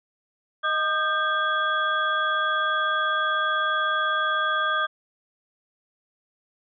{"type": "tone cluster", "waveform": "sine", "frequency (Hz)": [625, 1217, 1576, 3348], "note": ["D#5", "D#6", "G6", "G#7"], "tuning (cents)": [8, -39, 9, 13], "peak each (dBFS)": [-32, -24, -25, -32], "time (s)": [0.63, 4.87], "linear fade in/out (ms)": 20, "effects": []}